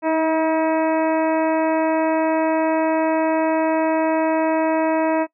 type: harmonic tone with a mistuned harmonic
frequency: 319.9 Hz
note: D#4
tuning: 48 cents sharp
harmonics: 1 / 2 / 3 / 4 / 5 / 6 / 7 / 8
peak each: -20 / -20 / -23 / -34 / -34 / -35 / -37 / -37 dBFS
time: 0.02-5.27 s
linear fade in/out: 50 ms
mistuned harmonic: 1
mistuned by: -16 cents
effects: noise-tail reverb RT60 0.1 s tail -21 dB re dry